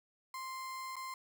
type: tone with dropouts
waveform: 35% pulse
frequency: 1046.5 Hz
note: C6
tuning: in tune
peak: -39 dBFS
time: 0.34-1.14 s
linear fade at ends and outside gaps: 2 ms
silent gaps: 0.957-0.965 s
effects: none